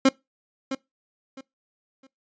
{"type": "tone with echo", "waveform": "30% pulse", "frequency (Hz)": 267.3, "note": "C4", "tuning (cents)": 37, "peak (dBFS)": -11, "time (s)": [0.05, 0.09], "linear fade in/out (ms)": 5, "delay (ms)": 660, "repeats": 3, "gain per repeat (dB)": -12, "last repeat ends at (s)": 2.07, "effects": ["noise-tail reverb RT60 0.2 s tail -23 dB re dry", "resampled to 16000 Hz"]}